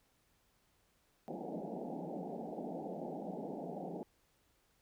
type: band-pass noise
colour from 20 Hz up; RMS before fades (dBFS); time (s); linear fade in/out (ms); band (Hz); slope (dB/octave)
pink; -43; 1.28-4.03; 0; 160 to 840; 96
effects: pink hiss -74 dBFS RMS until 4.81 s

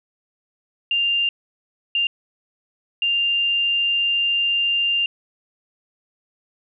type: tone bursts at uneven times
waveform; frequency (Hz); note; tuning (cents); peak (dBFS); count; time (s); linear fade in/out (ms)
sine; 2794; F7; 0; -17; 3; 0.91-1.29 / 1.95-2.07 / 3.02-5.06; 2
effects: none

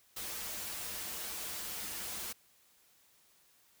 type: noise with comb filter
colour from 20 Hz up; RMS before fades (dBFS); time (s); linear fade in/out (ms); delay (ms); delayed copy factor
white; -41; 0.16-2.33; 10; 7.4; -0.6
effects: white hiss -67 dBFS RMS until 3.8 s

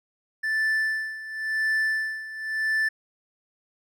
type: tone with tremolo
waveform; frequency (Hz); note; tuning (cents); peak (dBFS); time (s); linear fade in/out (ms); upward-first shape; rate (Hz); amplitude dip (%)
triangle; 1760; A6; 0; -19; 0.43-2.89; 10; sine; 0.94; 80
effects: none

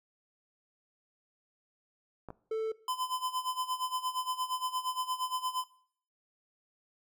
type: clicks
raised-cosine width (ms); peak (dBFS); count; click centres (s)
1; -29; 2; 2.287 / 2.304
type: tone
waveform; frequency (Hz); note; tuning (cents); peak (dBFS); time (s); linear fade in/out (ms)
triangle; 441.9; A4; +7; -28; 2.51-2.72; 5
type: tone with tremolo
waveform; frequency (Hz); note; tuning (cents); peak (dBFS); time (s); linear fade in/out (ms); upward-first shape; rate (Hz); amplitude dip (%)
square; 1018; C6; -48; -30; 2.88-5.64; 2; sine; 8.6; 80
effects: noise-tail reverb RT60 0.6 s tail -20 dB re dry

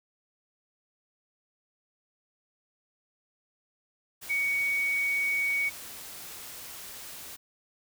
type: tone in noise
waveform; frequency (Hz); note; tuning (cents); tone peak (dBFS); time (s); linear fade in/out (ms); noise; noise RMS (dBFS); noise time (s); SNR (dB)
sine; 2241; C#7; +18; -25; 4.29-5.7; 20; white; -43; 4.21-7.37; +15
effects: none

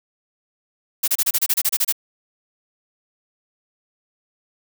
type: noise bursts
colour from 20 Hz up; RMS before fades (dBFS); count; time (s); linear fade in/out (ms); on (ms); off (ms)
blue; -18; 12; 1.03-1.925; 10; 48; 29
effects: none

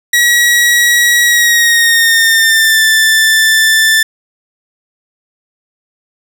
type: tone with pitch glide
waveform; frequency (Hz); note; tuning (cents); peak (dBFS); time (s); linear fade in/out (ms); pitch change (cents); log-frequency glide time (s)
sawtooth; 1916 to 1767.2; A#6 to A6; +47 to +7; -3; 0.13-4.03; 5; -140; 1.25-2.83
effects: none

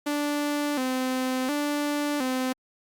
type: tone with vibrato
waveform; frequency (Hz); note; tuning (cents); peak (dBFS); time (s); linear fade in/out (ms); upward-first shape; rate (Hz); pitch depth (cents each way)
sawtooth; 274.5; C#4; -17; -21; 0.06-2.53; 10; square; 0.7; 110
effects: Opus 48 kbps

